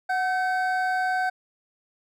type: tone pair together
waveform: triangle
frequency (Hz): 740 / 1537.5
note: F#5 / G6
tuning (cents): 0 / -34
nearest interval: octave + minor second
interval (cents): 1266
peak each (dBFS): -22 / -25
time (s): 0.09-1.3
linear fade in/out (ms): 10
effects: none